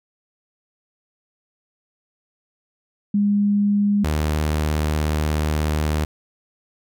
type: tone pair in turn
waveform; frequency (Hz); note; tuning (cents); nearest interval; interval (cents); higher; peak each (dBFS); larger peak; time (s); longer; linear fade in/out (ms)
sine / sawtooth; 204 / 76.41; G#3 / D#2; -31 / -31; octave + perfect fourth; 1700; first; -15 / -15; neither; 3.14-4.04 / 4.04-6.05; second; 5
effects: none